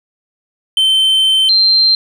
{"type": "tone pair in turn", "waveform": ["triangle", "sine"], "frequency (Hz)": [3093, 4149], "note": ["G7", "C8"], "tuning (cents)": [-24, -15], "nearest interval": "perfect fourth", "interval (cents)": 509, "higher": "second", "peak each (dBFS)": -7, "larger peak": "neither", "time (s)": [[0.77, 1.49], [1.49, 1.95]], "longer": "first", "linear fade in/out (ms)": 2, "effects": []}